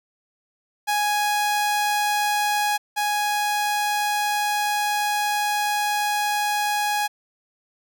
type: tone pair in turn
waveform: sawtooth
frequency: 831 / 831 Hz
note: G#5 / G#5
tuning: +1 / +1 cents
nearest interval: unison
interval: 0 cents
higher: neither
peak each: -16 / -17 dBFS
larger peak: first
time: 0.87-2.78 / 2.96-7.08 s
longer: second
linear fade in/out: 20 ms
effects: none